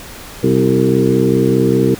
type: harmonic tone with a mistuned harmonic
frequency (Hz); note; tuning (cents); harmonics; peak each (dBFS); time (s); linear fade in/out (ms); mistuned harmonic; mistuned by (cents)
65; C2; -11; 2 / 3 / 4 / 5 / 6 / 7; -17 / -17 / -17 / -17 / -17 / -17; 0.43-1.95; 5; 5; +41
effects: pink hiss -33 dBFS RMS until 1.99 s